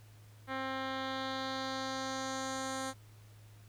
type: tone with low-pass filter sweep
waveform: 10% pulse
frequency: 264.8 Hz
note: C4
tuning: 21 cents sharp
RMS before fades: -38 dBFS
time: 0.47-2.94 s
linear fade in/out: 50 ms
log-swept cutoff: 2500 to 8800 Hz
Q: 2
effects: added 106 Hz sine -54 dBFS peak until 3.68 s + pink hiss -64 dBFS RMS until 3.68 s

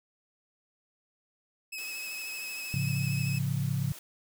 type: tone with vibrato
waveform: sawtooth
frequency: 2571 Hz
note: E7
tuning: 44 cents flat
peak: -33 dBFS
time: 1.72-3.39 s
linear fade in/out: 10 ms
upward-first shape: triangle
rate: 13 Hz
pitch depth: 35 cents each way
type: high-pass noise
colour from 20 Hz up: white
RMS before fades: -47 dBFS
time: 1.78-3.99 s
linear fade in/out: 2 ms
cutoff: 180 Hz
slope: 24 dB/octave
type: chord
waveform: sine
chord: A augmented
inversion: none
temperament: equal with one note detuned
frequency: 108.86 / 138.59 / 174.61 Hz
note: A2 / C#3 / E#3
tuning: -18 / 0 / 0 cents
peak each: -33 / -29 / -35 dBFS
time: 2.74-3.92 s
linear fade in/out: 0 ms
effects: none

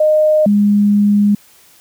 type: tone pair in turn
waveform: sine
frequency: 615 / 205.2 Hz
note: D#5 / G#3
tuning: -20 / -21 cents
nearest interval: octave + perfect fifth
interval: 1901 cents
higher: first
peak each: -8 dBFS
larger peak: neither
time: 0-0.46 / 0.46-1.35 s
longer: second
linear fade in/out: 5 ms
effects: white hiss -47 dBFS RMS until 1.8 s

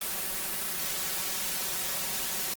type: noise with comb filter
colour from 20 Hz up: white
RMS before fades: -32 dBFS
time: 0.01-2.54 s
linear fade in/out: 5 ms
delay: 5.3 ms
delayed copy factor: +0.75
effects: Opus 24 kbps

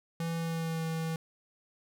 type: tone with pitch glide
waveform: square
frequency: 166 to 162.3 Hz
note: E3 to E3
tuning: +12 to -27 cents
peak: -32 dBFS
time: 0.2-1.16 s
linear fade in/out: 2 ms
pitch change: -39 cents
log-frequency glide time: 0.36-0.84 s
effects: none

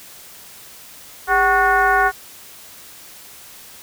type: tone with frequency modulation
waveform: sine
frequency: 1108.7 Hz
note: C#6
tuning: in tune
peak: -12 dBFS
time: 1.27-2.12 s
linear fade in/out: 50 ms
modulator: 353 Hz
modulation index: 1.7
effects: white hiss -41 dBFS RMS until 3.82 s

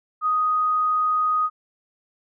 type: tone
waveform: sine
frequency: 1247 Hz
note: D#6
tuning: 3 cents sharp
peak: -18 dBFS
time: 0.21-1.5 s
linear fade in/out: 50 ms
effects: none

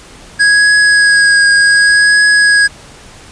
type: tone with vibrato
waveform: square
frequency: 1653 Hz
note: G#6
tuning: 9 cents flat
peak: -6 dBFS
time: 0.39-2.68 s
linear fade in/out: 20 ms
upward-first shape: triangle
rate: 0.67 Hz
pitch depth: 23 cents each way
effects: pink hiss -36 dBFS RMS until 3.31 s + resampled to 22050 Hz

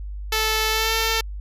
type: tone with pitch glide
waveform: 5% pulse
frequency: 437.8 to 448.3 Hz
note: A4 to A4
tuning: -9 to +32 cents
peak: -8 dBFS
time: 0.32-1.21 s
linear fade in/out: 5 ms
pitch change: +41 cents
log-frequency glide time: 0.7-0.94 s
effects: added 50 Hz sine -29 dBFS peak until 1.4 s + resampled to 32000 Hz

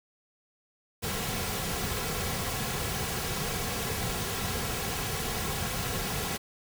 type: noise with comb filter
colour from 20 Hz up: pink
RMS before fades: -32 dBFS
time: 1.02-6.38 s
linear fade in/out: 20 ms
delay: 3.3 ms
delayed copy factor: -0.55
effects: none

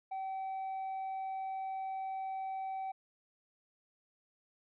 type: tone with tanh clipping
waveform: sine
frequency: 767 Hz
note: G5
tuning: 38 cents flat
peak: -37 dBFS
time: 0.11-2.92 s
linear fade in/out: 10 ms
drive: 2 dB
effects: none

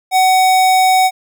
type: tone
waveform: square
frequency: 750 Hz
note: F#5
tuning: 23 cents sharp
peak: -9 dBFS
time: 0.11-1.11 s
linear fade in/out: 50 ms
effects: none

